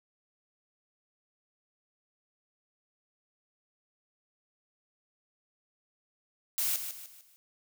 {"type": "noise with echo", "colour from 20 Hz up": "blue", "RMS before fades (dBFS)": -30, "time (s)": [6.58, 6.76], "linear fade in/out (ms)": 0, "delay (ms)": 150, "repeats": 4, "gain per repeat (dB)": -8, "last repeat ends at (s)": 7.36, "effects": []}